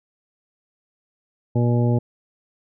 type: harmonic tone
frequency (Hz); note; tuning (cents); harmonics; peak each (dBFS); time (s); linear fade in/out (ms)
120; B2; -49; 1 / 2 / 3 / 4 / 5 / 7; -17 / -23 / -27 / -29 / -31 / -34; 1.55-1.99; 10
effects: none